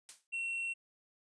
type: noise with exponential decay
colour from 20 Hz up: blue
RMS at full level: -42 dBFS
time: 0.09-0.27 s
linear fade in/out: 0 ms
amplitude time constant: 37 ms
type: tone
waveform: triangle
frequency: 2721 Hz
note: F7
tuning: 46 cents flat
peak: -33 dBFS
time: 0.32-0.74 s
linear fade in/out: 20 ms
effects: resampled to 22050 Hz